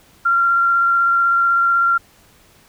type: tone with vibrato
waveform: sine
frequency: 1378 Hz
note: F6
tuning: 24 cents flat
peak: -12 dBFS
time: 0.25-1.98 s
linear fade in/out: 10 ms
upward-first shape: sine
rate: 16 Hz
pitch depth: 9 cents each way
effects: pink hiss -51 dBFS RMS until 2.68 s